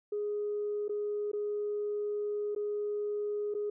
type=tone with dropouts; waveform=sine; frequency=415.3 Hz; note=G#4; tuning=in tune; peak=-30 dBFS; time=0.12-3.7 s; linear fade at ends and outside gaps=5 ms; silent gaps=0.882-0.893 / 1.317-1.332 / 2.55-2.561 / 3.541-3.548 s; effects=tanh soft clip ceiling -26 dBFS